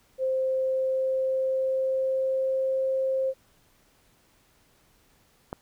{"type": "tone with pitch glide", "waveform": "sine", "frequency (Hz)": [523.3, 529.1], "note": ["C5", "C5"], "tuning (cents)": [0, 19], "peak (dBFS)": -23, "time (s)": [0.18, 3.34], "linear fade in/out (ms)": 50, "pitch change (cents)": 19, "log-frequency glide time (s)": [0.3, 2.89]}
{"type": "click", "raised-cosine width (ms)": 1, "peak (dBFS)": -18, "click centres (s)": 5.529}
{"effects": ["pink hiss -63 dBFS RMS until 5.61 s"]}